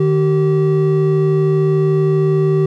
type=tone pair together; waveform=triangle; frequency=152.5 / 384.3 Hz; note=D#3 / G4; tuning=-34 / -34 cents; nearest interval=octave + major third; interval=1600 cents; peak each=-12 dBFS; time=0-2.66 s; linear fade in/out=5 ms; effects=none